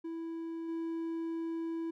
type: tone with level steps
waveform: triangle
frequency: 329.6 Hz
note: E4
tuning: in tune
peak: -35 / -32 dBFS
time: 0.04-1.91 s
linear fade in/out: 10 ms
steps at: 0.68 s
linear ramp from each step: 10 ms
effects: none